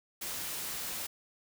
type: noise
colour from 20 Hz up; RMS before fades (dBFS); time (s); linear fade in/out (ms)
white; -38; 0.21-1.07; 10
effects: none